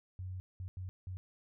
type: tone bursts at uneven times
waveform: sine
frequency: 92.5 Hz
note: F#2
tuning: in tune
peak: -39 dBFS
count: 4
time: 0.19-0.4 / 0.6-0.68 / 0.77-0.89 / 1.07-1.17 s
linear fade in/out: 0 ms
effects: none